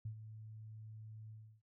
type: tone with ADSR envelope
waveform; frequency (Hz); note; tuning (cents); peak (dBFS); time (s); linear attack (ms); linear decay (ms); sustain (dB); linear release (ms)
sine; 109.1; A2; -14; -39; 0.05-1.62; 6; 90; -10; 320
effects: noise-tail reverb RT60 0.1 s tail -26 dB re dry